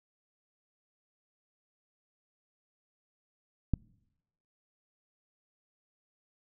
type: click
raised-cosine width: 5 ms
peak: -14 dBFS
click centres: 3.737 s
effects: noise-tail reverb RT60 0.9 s tail -26 dB re dry